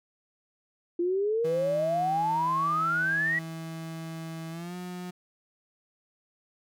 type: exponential sweep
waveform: sine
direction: up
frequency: 340 to 1956 Hz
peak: -24 dBFS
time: 0.99-3.39 s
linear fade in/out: 5 ms
type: tone with pitch glide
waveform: 35% pulse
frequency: 162.8 to 179.6 Hz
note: E3 to F3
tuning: -21 to +49 cents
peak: -34 dBFS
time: 1.44-5.11 s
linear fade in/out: 10 ms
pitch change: +170 cents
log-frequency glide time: 4.5-4.75 s
effects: none